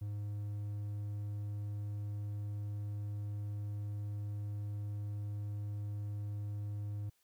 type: tone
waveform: triangle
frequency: 103.2 Hz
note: G#2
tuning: 10 cents flat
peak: -35 dBFS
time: 0.01-7.1 s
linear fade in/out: 10 ms
effects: white hiss -75 dBFS RMS until 7.23 s